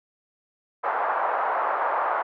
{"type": "band-pass noise", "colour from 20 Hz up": "pink", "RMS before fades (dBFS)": -25, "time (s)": [0.83, 2.23], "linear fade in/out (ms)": 20, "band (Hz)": [660, 1300], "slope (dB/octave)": 24, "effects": []}